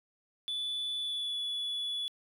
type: tone with pitch glide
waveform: sine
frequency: 3470 to 3420 Hz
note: A7 to A7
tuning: -25 to -50 cents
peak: -30 dBFS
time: 0.48-2.08 s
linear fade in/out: 0 ms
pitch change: -25 cents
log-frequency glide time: 0.98-1.37 s
effects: tanh soft clip ceiling -31 dBFS + 11-bit